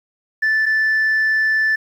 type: tone pair in turn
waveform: sine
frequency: 1756 / 1756 Hz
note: A6 / A6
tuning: -4 / -4 cents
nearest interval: unison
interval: 0 cents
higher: neither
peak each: -12 dBFS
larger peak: neither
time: 0.42-0.66 / 0.66-1.76 s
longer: second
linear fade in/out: 10 ms
effects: tanh soft clip ceiling -12 dBFS + 8-bit